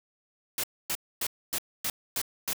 white noise bursts, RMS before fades -30 dBFS, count 7, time 0.58-2.532 s, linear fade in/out 2 ms, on 56 ms, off 260 ms, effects none

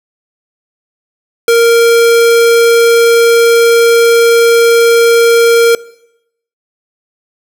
square tone, 465.2 Hz, A#4, 4 cents flat, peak -5 dBFS, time 1.48-5.75 s, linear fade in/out 2 ms, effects noise-tail reverb RT60 0.8 s tail -21 dB re dry

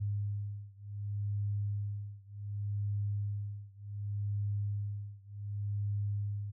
sine beating tone pair, 101.9 / 102.57 Hz, G#2 / G#2, -32 / -21 cents, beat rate 0.67 Hz, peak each -36 / -37 dBFS, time 0-6.52 s, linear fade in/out 20 ms, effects none

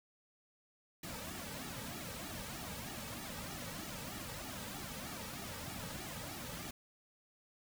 pink noise with flanger, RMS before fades -45 dBFS, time 1.03-6.71 s, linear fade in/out 5 ms, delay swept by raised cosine 1.9 to 2.9 ms, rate 3.2 Hz, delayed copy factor -0.8, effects none

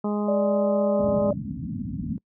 harmonic tone, 207.8 Hz, G#3, 1 cent sharp, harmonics 1 / 2 / 3 / 4 / 5 / 6, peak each -24 / -30 / -34 / -36 / -38 / -40 dBFS, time 0.04-1.31 s, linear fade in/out 5 ms
sine tone, 587.3 Hz, D5, in tune, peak -21 dBFS, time 0.28-1.33 s, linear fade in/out 5 ms
white low-pass noise, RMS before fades -30 dBFS, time 0.99-2.18 s, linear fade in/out 2 ms, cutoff 280 Hz, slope 96 dB/octave
effects noise-tail reverb RT60 0.1 s tail -26 dB re dry + high-pass 80 Hz 12 dB/octave

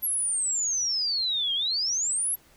sine exponential two-way sweep, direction down then up, 11660 to 3160 to 11660 Hz, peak -24 dBFS, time 0.02-2.36 s, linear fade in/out 20 ms, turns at 1.54 s, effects pink hiss -58 dBFS RMS until 2.56 s

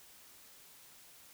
silence, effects white hiss -58 dBFS RMS until 1.33 s

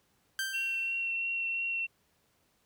sawtooth tone with exponential decay, 1568 Hz, G6, in tune, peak -26 dBFS, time 0.39-1.13 s, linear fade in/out 1 ms, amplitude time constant 160 ms
sine tone with vibrato, 2724 Hz, F7, 44 cents flat, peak -30 dBFS, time 0.53-1.87 s, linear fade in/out 20 ms, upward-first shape triangle, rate 2.9 Hz, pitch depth 11 cents each way
effects pink hiss -71 dBFS RMS until 2.65 s + high-pass 60 Hz 12 dB/octave

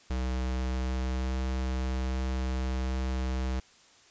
square tone with pitch glide, 63.6 to 64.38 Hz, C2 to C2, -48 to -27 cents, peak -29 dBFS, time 0.1-3.6 s, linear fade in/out 5 ms, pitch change +21 cents, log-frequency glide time 0.4-1.54 s, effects white hiss -58 dBFS RMS until 4.1 s + resampled to 16000 Hz

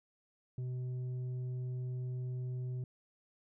sine tone with tanh clipping, 126.1 Hz, B2, 36 cents sharp, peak -37 dBFS, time 0.58-2.84 s, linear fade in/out 2 ms, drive 5 dB, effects none

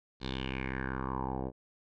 10% pulse tone with low-pass filter sweep, 65.41 Hz, C2, in tune, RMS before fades -36 dBFS, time 0.2-1.52 s, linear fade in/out 50 ms, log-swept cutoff 4200 to 600 Hz, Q 4.9, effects none

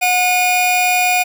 45% pulse tone pair together, 728.4 / 2450 Hz, F#5 / D#7, -27 / -27 cents, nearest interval octave + major sixth, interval 2100 cents, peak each -15 dBFS, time 0.01-1.24 s, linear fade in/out 20 ms, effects none

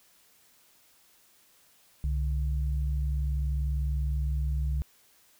sine tone pair together, 66.36 / 146.83 Hz, C2 / D3, +25 / 0 cents, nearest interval octave + major second, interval 1375 cents, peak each -26 / -35 dBFS, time 2.04-4.82 s, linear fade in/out 0 ms, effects white hiss -62 dBFS RMS until 5.39 s

